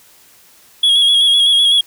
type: tone with vibrato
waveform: triangle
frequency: 3322 Hz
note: G#7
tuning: in tune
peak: -7 dBFS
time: 0.83-1.81 s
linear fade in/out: 5 ms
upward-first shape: square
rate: 7.9 Hz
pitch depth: 28 cents each way
effects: white hiss -47 dBFS RMS until 1.86 s